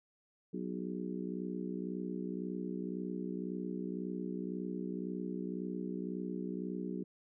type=harmonic tone with a mistuned harmonic; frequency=61.9 Hz; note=B1; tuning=5 cents sharp; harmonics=3 / 4 / 5 / 6 / 7; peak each=-40 / -43 / -43 / -45 / -47 dBFS; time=0.53-7.04 s; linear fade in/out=10 ms; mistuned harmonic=7; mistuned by=-60 cents; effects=none